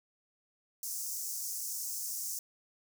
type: high-pass noise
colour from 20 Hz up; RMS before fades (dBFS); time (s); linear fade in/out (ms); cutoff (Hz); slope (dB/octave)
pink; -38; 0.83-2.39; 2; 5500; 48
effects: none